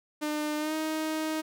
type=tone with pitch glide; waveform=sawtooth; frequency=301.4 to 313.5 Hz; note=D4 to D#4; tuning=+45 to +13 cents; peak=-25 dBFS; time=0.21-1.42 s; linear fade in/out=20 ms; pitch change=+68 cents; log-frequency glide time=0.58-0.74 s; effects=none